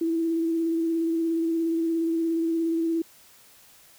sine tone with vibrato, 329.6 Hz, E4, in tune, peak -22 dBFS, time 0.01-3.02 s, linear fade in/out 5 ms, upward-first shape square, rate 17 Hz, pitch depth 17 cents each way, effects white hiss -54 dBFS RMS until 3.98 s

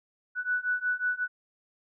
sine beating tone pair, 1480 / 1485.5 Hz, F#6 / F#6, 0 / +6 cents, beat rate 5.5 Hz, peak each -30 / -29 dBFS, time 0.35-1.28 s, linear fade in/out 50 ms, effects none

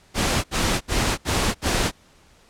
pink noise bursts, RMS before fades -21 dBFS, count 5, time 0.14-1.916 s, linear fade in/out 50 ms, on 300 ms, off 69 ms, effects pink hiss -55 dBFS RMS until 2.49 s + low-pass 9000 Hz 12 dB/octave

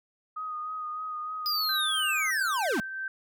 sine tone with vibrato, 1244.5 Hz, D#6, in tune, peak -32 dBFS, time 0.36-2.31 s, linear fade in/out 10 ms, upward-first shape sine, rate 3.3 Hz, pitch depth 24 cents each way
square linear sweep, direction down, 4978 to 189 Hz, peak -27 dBFS, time 1.46-2.8 s, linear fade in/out 0 ms
sine tone with tremolo, 1555 Hz, G6, 14 cents flat, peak -30 dBFS, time 1.69-3.08 s, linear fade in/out 2 ms, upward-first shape triangle, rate 3.1 Hz, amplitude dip 45%
effects none

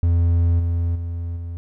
triangle tone with level steps, 85.2 Hz, F2, 42 cents flat, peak -12 / -16 / -22 / -25 dBFS, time 0.03-1.57 s, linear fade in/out 0 ms, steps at 0.59 / 0.95 / 1.36 s, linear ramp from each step 10 ms, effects none

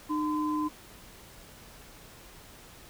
sine tone pair together, 304.1 / 1023 Hz, D#4 / C6, -40 / -39 cents, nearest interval octave + major sixth, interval 2101 cents, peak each -28 / -32 dBFS, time 0.09-0.69 s, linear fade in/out 20 ms, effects pink hiss -51 dBFS RMS until 2.89 s

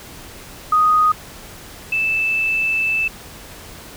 sine tone pair in turn, 1244.5 / 2637 Hz, D#6 / E7, 0 / 0 cents, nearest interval octave + minor second, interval 1300 cents, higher second, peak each -11 / -16 dBFS, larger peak first, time 0.72-1.12 / 1.92-3.08 s, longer second, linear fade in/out 5 ms, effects pink hiss -38 dBFS RMS until 3.96 s

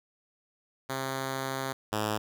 5% pulse tone pair in turn, 133.5 / 106.54 Hz, C3 / G#2, +35 / +45 cents, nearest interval major third, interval 390 cents, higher first, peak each -20 / -17 dBFS, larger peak second, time 0.89-1.73 / 1.92-2.18 s, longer first, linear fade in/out 10 ms, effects none

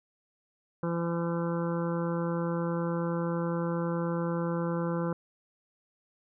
harmonic tone, 169.5 Hz, E3, 49 cents sharp, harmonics 1 / 2 / 3 / 5 / 6 / 7 / 8 / 9, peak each -30 / -35 / -34 / -44 / -41 / -45 / -43 / -48 dBFS, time 0.83-5.13 s, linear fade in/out 2 ms, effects none

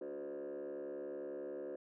sine tone with frequency modulation, 440 Hz, A4, in tune, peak -39 dBFS, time 0.01-1.76 s, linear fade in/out 5 ms, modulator 71.1 Hz, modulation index 1.9, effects tanh soft clip ceiling -40 dBFS

